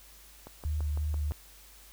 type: click train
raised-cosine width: 1 ms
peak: -30 dBFS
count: 6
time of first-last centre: 0.47-1.31 s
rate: 5.95 Hz
type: tone with vibrato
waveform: sine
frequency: 75.1 Hz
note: D2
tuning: 39 cents sharp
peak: -28 dBFS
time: 0.65-1.32 s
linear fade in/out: 0 ms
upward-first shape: triangle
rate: 3 Hz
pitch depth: 25 cents each way
effects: added 50 Hz sine -56 dBFS peak until 1.92 s + white hiss -55 dBFS RMS until 1.92 s